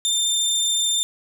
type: tone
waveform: 25% pulse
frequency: 3593 Hz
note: A7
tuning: 36 cents sharp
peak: -15 dBFS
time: 0.05-1.03 s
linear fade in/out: 0 ms
effects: none